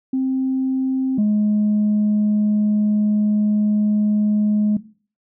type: tone pair in turn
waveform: sine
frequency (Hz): 262.6 / 210.1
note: C4 / G#3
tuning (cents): +6 / +20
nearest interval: major third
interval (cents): 386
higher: first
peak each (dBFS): -16 / -12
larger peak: second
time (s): 0.13-1.18 / 1.18-4.77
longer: second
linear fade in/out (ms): 5
effects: noise-tail reverb RT60 0.4 s tail -17 dB re dry + tanh soft clip ceiling -12 dBFS